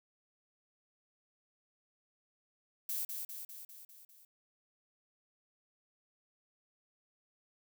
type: noise with echo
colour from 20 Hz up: violet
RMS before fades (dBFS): -37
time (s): 2.89-3.05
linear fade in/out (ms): 2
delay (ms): 200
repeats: 6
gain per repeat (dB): -4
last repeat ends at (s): 4.25
effects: none